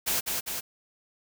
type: noise with echo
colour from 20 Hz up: white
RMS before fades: -27 dBFS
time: 0.06-0.21 s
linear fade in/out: 20 ms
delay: 200 ms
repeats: 2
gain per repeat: -3 dB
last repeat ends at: 0.61 s
effects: none